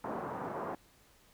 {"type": "band-pass noise", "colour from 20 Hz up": "white", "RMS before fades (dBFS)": -39, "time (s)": [0.04, 0.75], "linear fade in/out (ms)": 2, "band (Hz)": [120, 1100], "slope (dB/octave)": 24, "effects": ["pink hiss -64 dBFS RMS until 1.33 s"]}